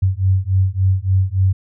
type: beating tone pair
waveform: sine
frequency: 93.2 / 96.7 Hz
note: F#2 / G2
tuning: +13 / -23 cents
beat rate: 3.5 Hz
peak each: -16 dBFS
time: 0.02-1.53 s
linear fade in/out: 10 ms
effects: none